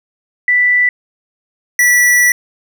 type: tone pair in turn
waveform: sine / square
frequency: 1975.5 / 1955.1 Hz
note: B6 / B6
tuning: 0 / -18 cents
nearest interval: unison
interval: 18 cents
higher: first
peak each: -8 dBFS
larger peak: neither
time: 0.48-0.89 / 1.79-2.32 s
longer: second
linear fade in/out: 2 ms
effects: 8-bit